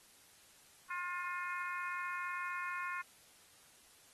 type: harmonic tone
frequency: 355.7 Hz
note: F4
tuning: 32 cents sharp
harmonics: 3 / 4 / 5 / 6 / 7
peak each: -41 / -43 / -45 / -47 / -48 dBFS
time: 0.9-3.02 s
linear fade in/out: 10 ms
effects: white hiss -63 dBFS RMS until 4.13 s + AAC 32 kbps